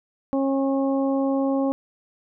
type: harmonic tone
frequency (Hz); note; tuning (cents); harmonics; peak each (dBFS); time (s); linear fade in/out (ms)
271.9; C#4; -33; 1 / 2 / 3 / 4; -21 / -25 / -32 / -36; 0.33-1.72; 0
effects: none